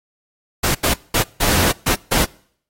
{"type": "noise bursts at uneven times", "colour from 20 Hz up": "pink", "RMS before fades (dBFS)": -17, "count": 6, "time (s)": [[0.63, 0.75], [0.83, 0.94], [1.14, 1.23], [1.4, 1.72], [1.86, 1.95], [2.11, 2.25]], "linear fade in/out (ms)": 10, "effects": ["noise-tail reverb RT60 0.6 s tail -24 dB re dry", "AAC 48 kbps"]}